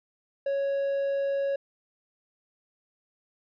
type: tone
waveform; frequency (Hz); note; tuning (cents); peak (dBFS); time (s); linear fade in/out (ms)
triangle; 554.4; C#5; 0; -23; 0.46-1.56; 5
effects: resampled to 11025 Hz